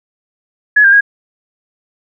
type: tone with pitch steps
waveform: sine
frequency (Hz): 1693 / 1595 / 1641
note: G#6 / G6 / G#6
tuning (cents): +33 / +30 / -21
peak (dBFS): -4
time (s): 0.76-1.009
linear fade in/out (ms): 10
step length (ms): 83
effects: none